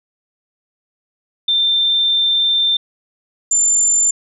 sine tone pair in turn, 3578 / 7177 Hz, A7 / A8, +28 / +33 cents, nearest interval octave, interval 1205 cents, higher second, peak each -12 / -11 dBFS, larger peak second, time 1.48-2.77 / 3.51-4.11 s, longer first, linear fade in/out 5 ms, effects none

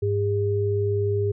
sine tone pair together, 101.7 / 405.4 Hz, G#2 / G#4, -36 / -42 cents, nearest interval 2 octaves, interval 2394 cents, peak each -23 dBFS, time 0.02-1.32 s, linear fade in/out 10 ms, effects none

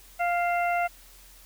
harmonic tone with a mistuned harmonic, 698.5 Hz, F5, in tune, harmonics 1 / 2 / 3 / 4, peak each -24 / -32 / -32 / -38 dBFS, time 0.19-0.88 s, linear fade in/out 20 ms, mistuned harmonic 4, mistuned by -47 cents, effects added 42 Hz sine -53 dBFS peak until 1.45 s + white hiss -53 dBFS RMS until 1.45 s

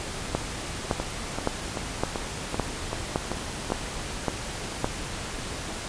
two click trains, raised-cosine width 1 ms, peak -14 / -9 dBFS, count 8 / 9, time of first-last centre 1-3.703 / 0.35-4.844 s, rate 2.59 / 1.78 Hz, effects pink hiss -34 dBFS RMS until 5.88 s + resampled to 22050 Hz

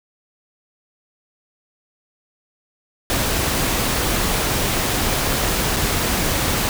pink noise with dropouts, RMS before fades -20 dBFS, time 3.1-6.69 s, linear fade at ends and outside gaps 0 ms, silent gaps 5.763-5.768 s, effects none

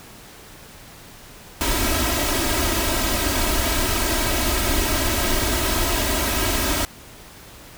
pink noise with comb filter, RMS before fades -21 dBFS, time 1.61-6.85 s, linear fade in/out 0 ms, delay 3.1 ms, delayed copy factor +0.8, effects pink hiss -43 dBFS RMS until 7.77 s

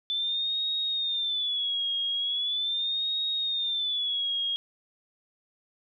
sine tone with vibrato, 3504 Hz, A7, 8 cents flat, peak -26 dBFS, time 0.1-4.56 s, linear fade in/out 0 ms, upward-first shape sine, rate 0.4 Hz, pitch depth 120 cents each way, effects none

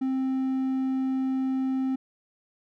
triangle tone, 263.2 Hz, C4, 10 cents sharp, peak -22 dBFS, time 0.01-1.96 s, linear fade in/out 10 ms, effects none

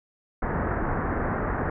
pink low-pass noise, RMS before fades -27 dBFS, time 0.42-1.7 s, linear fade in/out 5 ms, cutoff 1800 Hz, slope 48 dB/octave, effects none

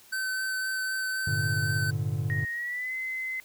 square tone with vibrato, 1531 Hz, G6, 41 cents flat, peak -29 dBFS, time 0.12-1.91 s, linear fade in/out 10 ms, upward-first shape sine, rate 3.9 Hz, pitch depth 10 cents each way
triangle chord, G minor, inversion none, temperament equal with one note detuned, 100.41 / 116.54 / 146.83 Hz, G2 / Bb2 / D3, +42 / 0 / 0 cents, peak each -29 dBFS, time 1.27-2.45 s, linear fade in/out 5 ms
sine tone with pitch glide, 1869 to 2050 Hz, A#6 to C7, +4 to -36 cents, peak -30 dBFS, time 2.3-3.4 s, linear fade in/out 0 ms, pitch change +160 cents, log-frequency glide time 2.51-2.94 s
effects white hiss -55 dBFS RMS until 3.44 s

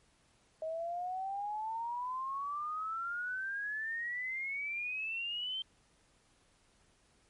sine exponential sweep, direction up, 629 to 3136 Hz, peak -35 dBFS, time 0.62-5.62 s, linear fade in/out 2 ms, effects pink hiss -69 dBFS RMS until 7.29 s + MP3 48 kbps

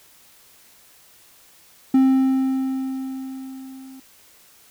triangle tone with level ramp, 264.2 Hz, C4, 17 cents sharp, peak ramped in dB -9 to -37 dBFS, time 1.94-4 s, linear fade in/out 5 ms, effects white hiss -52 dBFS RMS until 4.7 s

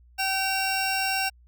25% pulse tone pair together, 769.7 / 2743 Hz, G5 / F7, -32 / -32 cents, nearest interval octave + minor seventh, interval 2200 cents, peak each -23 / -23 dBFS, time 0.18-1.3 s, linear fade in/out 20 ms, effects added 60 Hz sine -52 dBFS peak until 1.47 s

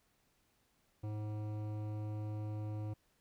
triangle tone with hard clipping, 106.2 Hz, G#2, 39 cents sharp, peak -40 dBFS, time 1.03-2.94 s, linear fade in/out 10 ms, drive 18 dB, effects pink hiss -75 dBFS RMS until 3.2 s

